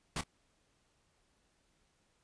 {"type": "noise with echo", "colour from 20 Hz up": "pink", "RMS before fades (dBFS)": -36, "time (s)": [0.16, 0.21], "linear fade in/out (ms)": 2, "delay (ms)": 27, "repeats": 1, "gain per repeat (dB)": -14, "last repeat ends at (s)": 0.237, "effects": ["pink hiss -74 dBFS RMS until 2.23 s", "resampled to 22050 Hz"]}